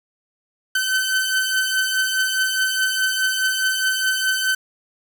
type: beating tone pair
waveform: sawtooth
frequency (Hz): 1526 / 1530.8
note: G6 / G6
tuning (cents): -47 / -42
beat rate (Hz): 4.8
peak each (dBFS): -21 / -16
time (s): 0.75-4.55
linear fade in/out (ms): 5
effects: none